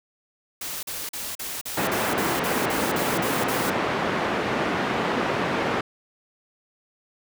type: noise bursts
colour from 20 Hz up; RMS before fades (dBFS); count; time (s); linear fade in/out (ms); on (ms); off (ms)
white; -32; 12; 0.61-3.701; 5; 220; 41
type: band-pass noise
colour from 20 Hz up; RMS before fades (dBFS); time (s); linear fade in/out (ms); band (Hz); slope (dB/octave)
pink; -25; 1.77-5.81; 5; 210 to 2100; 12
effects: none